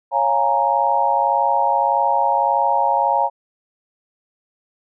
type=chord; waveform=sine; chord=Bb minor seventh; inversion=first; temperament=equal; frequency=554.4 / 698.5 / 830.6 / 932.3 Hz; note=Db5 / F5 / Ab5 / Bb5; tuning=0 / 0 / 0 / 0 cents; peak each=-23 / -22 / -19 / -18 dBFS; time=0.11-3.3 s; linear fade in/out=50 ms; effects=none